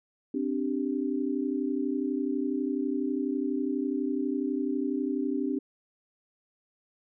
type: chord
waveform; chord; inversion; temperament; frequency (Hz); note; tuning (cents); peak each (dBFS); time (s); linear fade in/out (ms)
sine; C suspended second; none; equal; 261.6 / 293.7 / 392; C4 / D4 / G4; 0 / 0 / 0; -30 / -30 / -34; 0.34-5.59; 5
effects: none